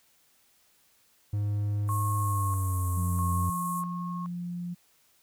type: tone with pitch glide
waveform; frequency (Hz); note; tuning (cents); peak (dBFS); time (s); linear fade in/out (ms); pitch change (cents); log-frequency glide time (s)
triangle; 103.1 to 90.27; G#2 to F#2; -12 to -42; -24; 1.33-3.5; 5; -230; 2.18-2.86
type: band-pass noise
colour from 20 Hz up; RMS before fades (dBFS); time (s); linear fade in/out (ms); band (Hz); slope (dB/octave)
white; -43; 1.87-3.84; 50; 7500 to 13000; 48
type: tone with tremolo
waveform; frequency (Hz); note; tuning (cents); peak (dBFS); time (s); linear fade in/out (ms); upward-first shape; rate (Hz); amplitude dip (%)
sine; 1088; C#6; -33; -30; 1.89-4.26; 0; square; 0.77; 55
type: tone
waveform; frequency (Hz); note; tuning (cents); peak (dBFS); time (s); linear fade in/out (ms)
sine; 175.3; F3; +7; -32; 2.96-4.75; 20
effects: white hiss -65 dBFS RMS until 5.22 s